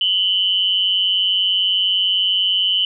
sine tone with amplitude modulation, 3000 Hz, F#7, 23 cents sharp, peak -11 dBFS, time 0.01-2.85 s, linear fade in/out 2 ms, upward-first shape sine, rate 189 Hz, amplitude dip 75%, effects none

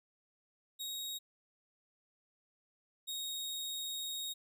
sawtooth tone pair in turn, 3774 / 3754 Hz, A#7 / A#7, +21 / +11 cents, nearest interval unison, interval 10 cents, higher first, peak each -36 / -35 dBFS, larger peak second, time 0.79-1.19 / 3.07-4.34 s, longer second, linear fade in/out 20 ms, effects none

